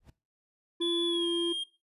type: noise with exponential growth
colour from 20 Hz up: brown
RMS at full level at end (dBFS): -41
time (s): 0-0.1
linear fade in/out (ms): 5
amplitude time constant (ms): 21
type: tone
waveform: triangle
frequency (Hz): 341.9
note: F4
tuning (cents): -37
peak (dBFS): -27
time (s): 0.8-1.53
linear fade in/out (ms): 10
type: tone with pitch glide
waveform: triangle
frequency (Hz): 3432 to 3221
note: A7 to G7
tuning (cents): -44 to +46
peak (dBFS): -29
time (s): 0.81-1.64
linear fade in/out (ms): 10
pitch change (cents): -110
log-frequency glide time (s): 1.07-1.27
effects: noise-tail reverb RT60 0.3 s tail -18 dB re dry + resampled to 32000 Hz